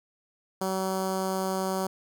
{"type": "tone with notch filter", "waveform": "10% pulse", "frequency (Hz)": 189.6, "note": "F#3", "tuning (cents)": 43, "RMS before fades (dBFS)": -29, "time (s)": [0.61, 1.87], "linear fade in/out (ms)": 5, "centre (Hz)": 2600, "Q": 0.91, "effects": []}